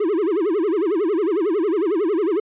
triangle tone with vibrato, 370 Hz, F#4, in tune, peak -15 dBFS, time 0-2.4 s, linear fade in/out 5 ms, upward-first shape sine, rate 11 Hz, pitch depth 280 cents each way, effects resampled to 8000 Hz

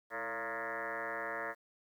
sine tone with frequency modulation, 1174.7 Hz, D6, in tune, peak -36 dBFS, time 0.1-1.55 s, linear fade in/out 50 ms, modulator 121 Hz, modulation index 6.2, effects 11-bit

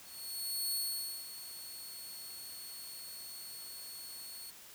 15% pulse tone with ADSR envelope, 4381 Hz, C#8, 21 cents flat, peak -26 dBFS, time 0.02-4.51 s, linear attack 710 ms, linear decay 520 ms, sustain -13 dB, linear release 14 ms, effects white hiss -54 dBFS RMS until 4.74 s

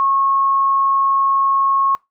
sine tone, 1092 Hz, C#6, 26 cents flat, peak -13 dBFS, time 0-1.95 s, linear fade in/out 0 ms, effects noise-tail reverb RT60 0.2 s tail -23 dB re dry

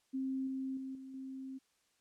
sine tone with level steps, 264.9 Hz, C4, 22 cents sharp, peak -34 / -36 / -40 / -46 / -42 dBFS, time 0.13-1.59 s, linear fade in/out 20 ms, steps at 0.47 / 0.77 / 0.95 / 1.14 s, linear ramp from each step 2 ms, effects white hiss -75 dBFS RMS until 2 s + low-pass 9000 Hz 12 dB/octave

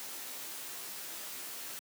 white noise with comb filter, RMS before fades -43 dBFS, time 0-1.79 s, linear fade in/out 0 ms, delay 15 ms, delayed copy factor +0.65, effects high-pass 200 Hz 12 dB/octave

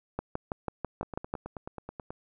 two click trains, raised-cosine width 1 ms, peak -24 / -17 dBFS, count 11 / 8, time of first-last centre 1.03-2.105 / 0.19-1.339 s, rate 9.3 / 6.09 Hz, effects none

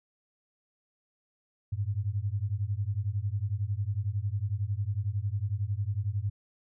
sine beating tone pair, 96.4 / 107.4 Hz, G2 / A2, -28 / -41 cents, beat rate 11 Hz, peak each -31 dBFS, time 1.72-6.3 s, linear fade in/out 10 ms, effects none

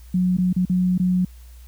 sine tone with dropouts, 182.1 Hz, F#3, 27 cents flat, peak -16 dBFS, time 0.14-1.25 s, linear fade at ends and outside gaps 5 ms, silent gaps 0.37-0.383 / 0.529-0.563 / 0.653-0.696 / 0.979-0.997 s, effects added 60 Hz sine -40 dBFS peak until 1.67 s + white hiss -55 dBFS RMS until 1.67 s

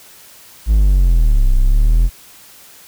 triangle linear two-way sweep, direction down then up, 55 to 30.73 to 44.07 Hz, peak -6 dBFS, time 0.66-2.1 s, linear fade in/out 50 ms, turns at 1.55 s, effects white hiss -42 dBFS RMS until 2.87 s

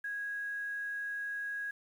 sine tone with quantisation, 1652 Hz, G#6, 10 cents flat, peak -35 dBFS, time 0.04-1.71 s, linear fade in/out 5 ms, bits 10, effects none

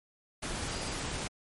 sine tone in noise, 4817 Hz, D8, 43 cents sharp, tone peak -46 dBFS, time 0.71-0.95 s, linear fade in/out 10 ms, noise pink, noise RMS -36 dBFS, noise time 0.42-1.28 s, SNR -13 dB, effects MP3 48 kbps

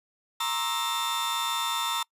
40% pulse tone cluster, 933 / 1058 / 1160 / 1313 / 3568 Hz, A#5 / C6 / D6 / E6 / A7, +1 / +19 / -22 / -7 / +23 cents, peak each -31 / -35 / -39 / -32 / -30 dBFS, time 0.4-2.03 s, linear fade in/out 5 ms, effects noise-tail reverb RT60 0.1 s tail -25 dB re dry + resampled to 32000 Hz

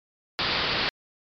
white low-pass noise, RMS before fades -26 dBFS, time 0.39-0.89 s, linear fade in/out 0 ms, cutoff 4900 Hz, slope 96 dB/octave, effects MP3 96 kbps

